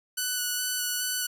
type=tone with vibrato; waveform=5% pulse; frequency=1484 Hz; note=F#6; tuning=5 cents sharp; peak=-16 dBFS; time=0.17-1.27 s; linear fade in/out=10 ms; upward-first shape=square; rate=2.4 Hz; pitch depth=10 cents each way; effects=resampled to 32000 Hz